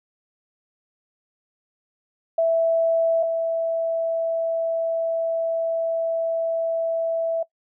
sine tone pair in turn, 659.3 / 659.3 Hz, E5 / E5, 0 / 0 cents, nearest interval unison, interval 0 cents, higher neither, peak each -16 / -20 dBFS, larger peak first, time 2.38-3.23 / 3.23-7.43 s, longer second, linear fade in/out 5 ms, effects noise-tail reverb RT60 0.1 s tail -21 dB re dry

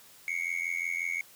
triangle tone with amplitude modulation, 2200 Hz, C#7, 14 cents flat, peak -24 dBFS, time 0.28-1.21 s, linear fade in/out 0 ms, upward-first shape sine, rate 85.6 Hz, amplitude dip 95%, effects white hiss -55 dBFS RMS until 1.35 s + high-pass 60 Hz 12 dB/octave

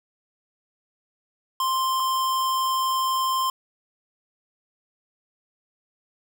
square tone pair in turn, 1048 / 1048 Hz, C6 / C6, +2 / +2 cents, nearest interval unison, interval 0 cents, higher neither, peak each -22 dBFS, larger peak neither, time 1.6-2 / 2-3.5 s, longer second, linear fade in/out 2 ms, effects none

